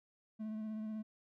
triangle tone with vibrato, 216.7 Hz, A3, 26 cents flat, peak -37 dBFS, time 0.39-1.03 s, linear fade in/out 20 ms, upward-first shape sine, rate 16 Hz, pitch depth 21 cents each way, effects none

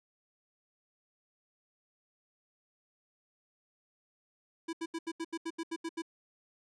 square tone bursts, 329.6 Hz, E4, in tune, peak -35 dBFS, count 11, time 4.68-6.021 s, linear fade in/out 10 ms, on 51 ms, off 78 ms, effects resampled to 22050 Hz

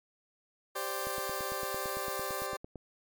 20% pulse chord, G suspended fourth, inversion none, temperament just, 392 / 522.7 / 588 Hz, G4 / C5 / D5, 0 / -2 / +2 cents, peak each -35 / -34 / -35 dBFS, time 0.75-2.57 s, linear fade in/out 10 ms
blue noise, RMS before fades -42 dBFS, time 0.76-2.47 s, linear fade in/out 10 ms
click train, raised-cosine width 2 ms, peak -29 dBFS, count 16, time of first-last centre 1.07-2.757 s, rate 8.89 Hz
effects MP3 96 kbps

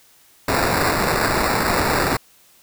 violet noise with sample-and-hold, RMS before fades -19 dBFS, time 0.48-2.17 s, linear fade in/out 5 ms, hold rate 3150 Hz, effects white hiss -53 dBFS RMS until 2.62 s

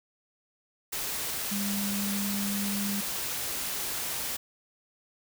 sine tone in noise, 201.3 Hz, G3, 46 cents sharp, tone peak -30 dBFS, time 1.51-3.01 s, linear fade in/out 10 ms, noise white, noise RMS -33 dBFS, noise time 0.92-4.37 s, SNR 0 dB, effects none

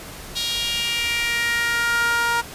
sawtooth tone with high-pass filter sweep, 470.1 Hz, A#4, 15 cents sharp, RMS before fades -22 dBFS, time 0.35-2.42 s, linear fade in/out 20 ms, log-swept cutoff 3700 to 1100 Hz, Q 3.6, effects pink hiss -37 dBFS RMS until 2.54 s + resampled to 32000 Hz

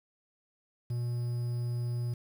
triangle tone with quantisation, 120.5 Hz, B2, 42 cents flat, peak -28 dBFS, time 0.9-2.14 s, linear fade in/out 5 ms, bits 9, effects none

